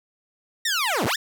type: linear two-way sweep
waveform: 15% pulse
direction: down then up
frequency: 1900 to 77 to 1900 Hz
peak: -15 dBFS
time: 0.65-1.16 s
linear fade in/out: 5 ms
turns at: 1.06 s
effects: none